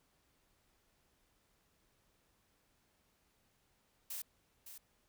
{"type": "noise with echo", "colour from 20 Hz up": "blue", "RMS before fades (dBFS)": -43, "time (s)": [4.1, 4.22], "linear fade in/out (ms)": 5, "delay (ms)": 560, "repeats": 1, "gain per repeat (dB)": -9, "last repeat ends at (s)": 4.78, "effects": ["pink hiss -75 dBFS RMS until 5.08 s"]}